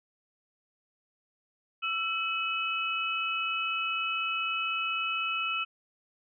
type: tone cluster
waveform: sine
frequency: 1332 / 2564 / 2974 Hz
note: E6 / E7 / F#7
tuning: +18 / -49 / +8 cents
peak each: -33 / -31 / -35 dBFS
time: 1.82-5.65 s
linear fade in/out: 20 ms
effects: none